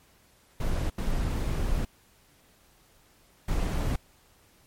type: noise bursts at uneven times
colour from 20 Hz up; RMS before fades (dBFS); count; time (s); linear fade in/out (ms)
brown; -27; 3; 0.6-0.9 / 0.98-1.85 / 3.48-3.96; 5
effects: pink hiss -61 dBFS RMS until 4.66 s + MP3 64 kbps